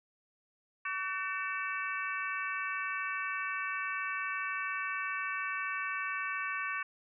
harmonic tone with a mistuned harmonic, 379.4 Hz, F#4, 43 cents sharp, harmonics 3 / 4 / 5 / 6 / 7, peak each -38 / -39 / -40 / -41 / -41 dBFS, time 0.85-6.83 s, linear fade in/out 5 ms, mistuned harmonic 5, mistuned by -88 cents, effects none

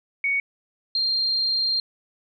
sine tone pair in turn, 2232 / 4190 Hz, C#7 / C8, +11 / +2 cents, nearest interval major seventh, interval 1091 cents, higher second, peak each -20 dBFS, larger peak neither, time 0.24-0.4 / 0.95-1.8 s, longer second, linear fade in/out 2 ms, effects none

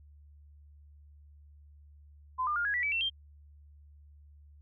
sine tone with pitch steps, 1023 / 1202.6 / 1413.7 / 1661.9 / 1953.6 / 2297 / 2700 / 3174 Hz, C6 / D6 / F6 / G#6 / B6 / D7 / E7 / G7, -39 / +41 / +21 / +1 / -19 / -39 / +41 / +21 cents, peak -28 dBFS, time 2.38-3.1 s, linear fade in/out 20 ms, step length 90 ms, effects added 73 Hz sine -53 dBFS peak until 4.61 s

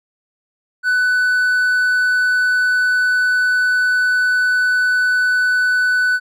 triangle tone, 1495 Hz, F#6, 17 cents sharp, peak -11 dBFS, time 0.83-6.2 s, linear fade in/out 50 ms, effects none

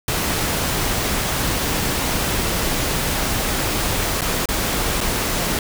pink noise with dropouts, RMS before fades -21 dBFS, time 0.08-5.59 s, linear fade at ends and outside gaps 2 ms, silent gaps 4.21-4.217 / 4.457-4.487 / 5.006-5.011 s, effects none

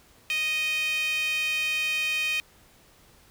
sawtooth tone with high-pass filter, 622.3 Hz, D#5, in tune, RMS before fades -27 dBFS, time 0.3-2.4 s, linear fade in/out 0 ms, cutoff 2600 Hz, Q 8.5, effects pink hiss -57 dBFS RMS until 3.3 s

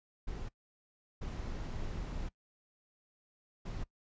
brown noise bursts at uneven times, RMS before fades -39 dBFS, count 3, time 0.27-0.49 / 1.21-2.29 / 3.65-3.84 s, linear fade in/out 10 ms, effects noise-tail reverb RT60 0.1 s tail -21 dB re dry + resampled to 16000 Hz

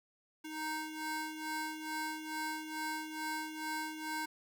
20% pulse ring-modulated tone, 622.3 Hz, D#5, in tune, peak -30 dBFS, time 0.44-4.26 s, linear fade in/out 10 ms, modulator 310 Hz, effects none

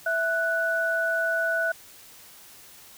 sine tone pair together, 659.7 / 1481 Hz, E5 / F#6, +1 / +1 cents, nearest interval octave + major second, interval 1400 cents, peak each -27 / -24 dBFS, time 0.06-1.72 s, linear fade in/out 5 ms, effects white hiss -49 dBFS RMS until 2.97 s

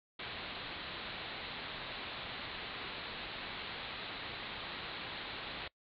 white low-pass noise, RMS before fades -44 dBFS, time 0.19-5.68 s, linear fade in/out 5 ms, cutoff 4200 Hz, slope 96 dB/octave, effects noise-tail reverb RT60 0.1 s tail -23 dB re dry

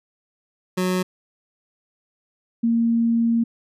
25% pulse / sine tone pair in turn, 183.6 / 231.3 Hz, F#3 / A#3, -13 / -13 cents, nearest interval major third, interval 400 cents, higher second, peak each -16 dBFS, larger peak neither, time 0.77-1.03 / 2.63-3.44 s, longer second, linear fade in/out 10 ms, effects resampled to 32000 Hz

